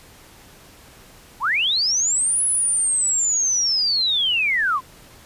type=linear two-way sweep; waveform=sine; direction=up then down; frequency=790 to 10340 to 981 Hz; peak=-17 dBFS; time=1.4-4.81 s; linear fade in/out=50 ms; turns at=2.44 s; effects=pink hiss -47 dBFS RMS until 5.25 s + resampled to 32000 Hz